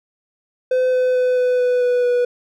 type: tone with pitch steps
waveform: triangle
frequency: 510 / 506.5 / 503 / 499.5 / 496.1 / 492.6 / 489.2 Hz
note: C5 / B4 / B4 / B4 / B4 / B4 / B4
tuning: -44 / +44 / +32 / +20 / +8 / -5 / -16 cents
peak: -12 dBFS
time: 0.71-2.25 s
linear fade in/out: 5 ms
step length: 220 ms
effects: none